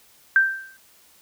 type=tone with exponential decay; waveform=sine; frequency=1568 Hz; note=G6; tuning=in tune; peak=-10 dBFS; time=0.36-0.77 s; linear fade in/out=1 ms; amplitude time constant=88 ms; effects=white hiss -55 dBFS RMS until 1.21 s